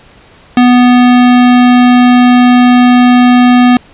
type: tone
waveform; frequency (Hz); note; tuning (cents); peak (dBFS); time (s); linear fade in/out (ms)
square; 246.9; B3; 0; -3; 0.57-3.77; 2
effects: pink hiss -40 dBFS RMS until 3.93 s + resampled to 8000 Hz